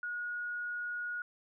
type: tone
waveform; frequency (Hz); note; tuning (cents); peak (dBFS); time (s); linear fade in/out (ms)
sine; 1447; F#6; -39; -35; 0.03-1.22; 2
effects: none